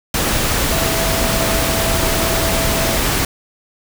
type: tone in noise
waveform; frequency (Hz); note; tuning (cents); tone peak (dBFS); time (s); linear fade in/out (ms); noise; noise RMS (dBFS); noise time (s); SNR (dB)
sine; 659.3; E5; 0; -23; 0.72-2.97; 2; pink; -17; 0.14-3.25; -9
effects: none